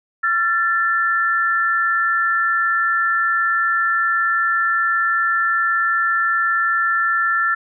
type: tone pair together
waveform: sine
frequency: 1361.3 / 1760 Hz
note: F6 / A6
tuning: -45 / 0 cents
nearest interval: major third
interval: 445 cents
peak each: -18 dBFS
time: 0.23-7.55 s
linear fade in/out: 10 ms
effects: none